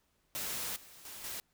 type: noise with level steps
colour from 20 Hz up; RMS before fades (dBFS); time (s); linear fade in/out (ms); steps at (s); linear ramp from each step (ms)
white; -38 / -55 / -47 / -41; 0.35-1.4; 0; 0.76 / 1.05 / 1.24; 2
effects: pink hiss -75 dBFS RMS until 1.53 s